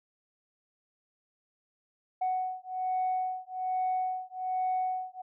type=beating tone pair; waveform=sine; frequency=742 / 743.2 Hz; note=F#5 / F#5; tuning=+5 / +7 cents; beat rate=1.2 Hz; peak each=-31 dBFS; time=2.21-5.22 s; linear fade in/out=10 ms; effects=tanh soft clip ceiling -23 dBFS